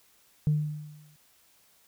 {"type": "tone with exponential decay", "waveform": "sine", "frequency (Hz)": 150.7, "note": "D3", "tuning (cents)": 45, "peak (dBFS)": -18, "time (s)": [0.47, 1.16], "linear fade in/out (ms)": 0, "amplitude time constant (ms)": 150, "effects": ["tanh soft clip ceiling -17 dBFS", "white hiss -63 dBFS RMS until 1.87 s"]}